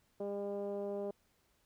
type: tone with low-pass filter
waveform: 10% pulse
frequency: 201.5 Hz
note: G3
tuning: 48 cents sharp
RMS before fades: -39 dBFS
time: 0.2-1.11 s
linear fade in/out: 5 ms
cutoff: 510 Hz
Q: 3.9
effects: pink hiss -74 dBFS RMS until 1.65 s